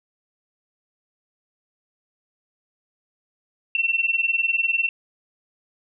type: tone pair together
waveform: sine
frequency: 2694 / 2714 Hz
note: E7 / E7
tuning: +37 / +50 cents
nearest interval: unison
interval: 13 cents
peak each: -22 dBFS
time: 3.75-4.89 s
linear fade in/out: 2 ms
effects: none